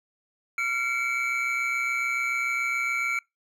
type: tone cluster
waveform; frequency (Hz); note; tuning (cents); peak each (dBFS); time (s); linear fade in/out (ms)
triangle; 1376 / 2169 / 2296; F6 / C#7 / D7; -26 / -38 / -40; -29 / -30 / -25; 0.58-3.19; 2
effects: noise-tail reverb RT60 0.2 s tail -25 dB re dry